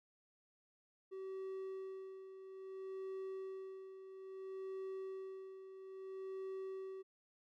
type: tone with tremolo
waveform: triangle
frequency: 382.1 Hz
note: G4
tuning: 44 cents flat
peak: -40 dBFS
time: 1.11-7.03 s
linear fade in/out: 20 ms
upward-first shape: sine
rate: 0.6 Hz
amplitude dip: 65%
effects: none